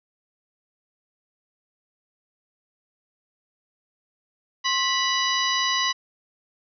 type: harmonic tone with a mistuned harmonic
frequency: 984 Hz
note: B5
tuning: 7 cents flat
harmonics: 1 / 2 / 3 / 4 / 5 / 6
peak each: -26 / -27 / -27 / -28 / -30 / -33 dBFS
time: 4.64-5.93 s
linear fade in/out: 20 ms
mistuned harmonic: 1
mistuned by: +130 cents
effects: none